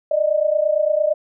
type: tone pair together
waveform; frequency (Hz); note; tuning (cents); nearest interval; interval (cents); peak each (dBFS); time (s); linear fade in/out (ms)
sine; 593.5 / 622.3; D5 / D#5; +18 / 0; minor second; 82; -18; 0.11-1.14; 5
effects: none